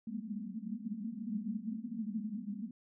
white band-pass noise, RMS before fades -40 dBFS, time 0.07-2.71 s, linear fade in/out 5 ms, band 200 to 230 Hz, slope 96 dB/octave, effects none

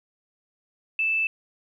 sine tone, 2637 Hz, E7, in tune, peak -21 dBFS, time 0.99-1.27 s, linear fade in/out 2 ms, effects 10-bit

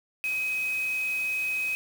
sine tone in noise, 2530 Hz, D#7, 28 cents sharp, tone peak -26 dBFS, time 0.24-1.75 s, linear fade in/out 0 ms, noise white, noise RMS -43 dBFS, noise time 0.24-1.75 s, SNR +14 dB, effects none

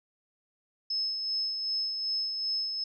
sine tone with tremolo, 5200 Hz, E8, 24 cents flat, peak -27 dBFS, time 0.9-2.84 s, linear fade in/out 5 ms, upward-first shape sine, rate 2.6 Hz, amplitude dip 40%, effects none

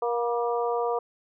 harmonic tone with a mistuned harmonic, 236.8 Hz, A#3, 27 cents sharp, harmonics 2 / 3 / 4 / 5, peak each -26 / -30 / -32 / -34 dBFS, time 0.02-0.99 s, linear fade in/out 5 ms, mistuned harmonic 4, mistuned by +26 cents, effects none

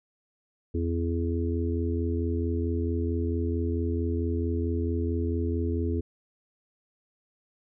harmonic tone, 84.5 Hz, E2, 43 cents sharp, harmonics 1 / 3 / 4 / 5, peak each -27 / -32 / -33 / -34 dBFS, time 0.74-6.01 s, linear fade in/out 10 ms, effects none

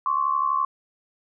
sine tone pair together, 1059 / 1131 Hz, C6 / C#6, +21 / +34 cents, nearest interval minor second, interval 113 cents, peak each -23 dBFS, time 0.06-0.65 s, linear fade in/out 2 ms, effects none

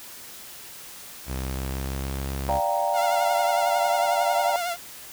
sawtooth tone with pitch glide, 65.41 to 67.68 Hz, C2 to C#2, 0 to -41 cents, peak -24 dBFS, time 1.26-2.61 s, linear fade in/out 50 ms, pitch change +59 cents, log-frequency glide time 1.38-2.16 s
sine chord, G minor seventh, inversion second, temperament equal with one note detuned, 587.3 / 698.5 / 781.3 / 932.3 Hz, D5 / F5 / G5 / Bb5, 0 / 0 / -6 / 0 cents, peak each -27 dBFS, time 2.49-4.56 s, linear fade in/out 0 ms
sawtooth tone with vibrato, 698.5 Hz, F5, in tune, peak -22 dBFS, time 2.93-4.77 s, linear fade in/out 50 ms, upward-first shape triangle, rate 11 Hz, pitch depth 63 cents each way
effects white hiss -42 dBFS RMS until 5.12 s

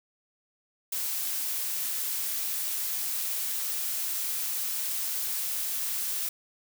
blue noise, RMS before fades -31 dBFS, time 0.92-6.29 s, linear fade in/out 5 ms, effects none

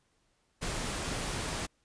pink noise, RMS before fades -35 dBFS, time 0.61-1.67 s, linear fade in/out 20 ms, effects pink hiss -73 dBFS RMS until 1.84 s + resampled to 22050 Hz

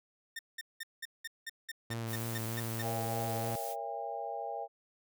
sawtooth tone bursts, 1818 Hz, A#6, 44 cents flat, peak -35 dBFS, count 12, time 0.36-2.822 s, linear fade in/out 5 ms, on 31 ms, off 190 ms
sawtooth tone with vibrato, 114 Hz, A#2, 38 cents flat, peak -32 dBFS, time 1.9-3.56 s, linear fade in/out 5 ms, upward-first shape sine, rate 3.3 Hz, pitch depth 24 cents each way
blue noise, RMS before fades -44 dBFS, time 2.06-3.76 s, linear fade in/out 50 ms
sine chord, A# diminished seventh, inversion none, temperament just, 466.2 / 559.4 / 671.3 / 805.5 Hz, A#4 / C#5 / E5 / G5, 0 / +16 / +31 / +47 cents, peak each -44 / -44 / -41 / -39 dBFS, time 2.81-4.68 s, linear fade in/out 50 ms
effects none

